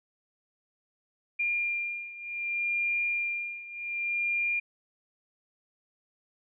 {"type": "beating tone pair", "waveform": "sine", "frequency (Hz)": [2400, 2400.66], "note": ["D7", "D7"], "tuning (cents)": [37, 37], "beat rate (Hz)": 0.66, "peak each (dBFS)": [-33, -30], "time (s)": [1.39, 4.6], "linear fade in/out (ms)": 10, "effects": []}